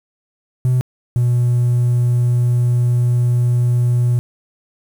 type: tone pair in turn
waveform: triangle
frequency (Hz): 126.3 / 121.59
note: B2 / B2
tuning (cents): +39 / -27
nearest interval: minor second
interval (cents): 66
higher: first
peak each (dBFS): -9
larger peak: neither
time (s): 0.65-0.81 / 1.16-4.19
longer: second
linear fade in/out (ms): 0
effects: tanh soft clip ceiling -7 dBFS + 7-bit